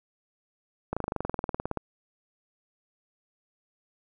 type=slowing click train; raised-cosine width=1 ms; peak=-15 dBFS; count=19; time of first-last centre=0.93-1.773 s; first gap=36 ms; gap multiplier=1.03; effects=none